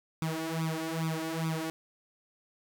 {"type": "tone with flanger", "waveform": "sawtooth", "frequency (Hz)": 161.4, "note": "E3", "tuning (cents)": -36, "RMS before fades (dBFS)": -33, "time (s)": [0.22, 1.7], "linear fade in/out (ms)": 0, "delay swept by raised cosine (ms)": [0.82, 3.52], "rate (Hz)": 2.4, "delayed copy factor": 0.9, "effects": []}